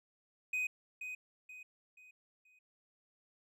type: tone with echo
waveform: triangle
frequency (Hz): 2503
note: D#7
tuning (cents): +10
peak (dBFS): -31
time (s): 0.53-0.67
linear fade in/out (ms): 5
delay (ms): 480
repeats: 4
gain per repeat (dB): -8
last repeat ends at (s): 2.59
effects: none